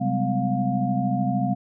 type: tone cluster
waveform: sine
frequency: 131.8 / 191.2 / 204.4 / 254.7 / 708 Hz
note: C3 / G3 / G#3 / C4 / F5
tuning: +13 / -43 / -27 / -46 / +23 cents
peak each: -27 dBFS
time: 0-1.55 s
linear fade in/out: 20 ms
effects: none